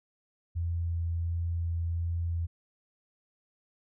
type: tone with vibrato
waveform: sine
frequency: 84.5 Hz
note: E2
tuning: 43 cents sharp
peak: -28 dBFS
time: 0.55-2.47 s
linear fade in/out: 20 ms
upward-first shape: sine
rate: 1.4 Hz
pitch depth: 8 cents each way
effects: none